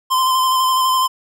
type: tone with vibrato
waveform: square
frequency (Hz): 1036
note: C6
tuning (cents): -17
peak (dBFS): -14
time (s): 0.1-1.08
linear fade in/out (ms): 20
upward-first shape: square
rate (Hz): 12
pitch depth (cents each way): 18
effects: none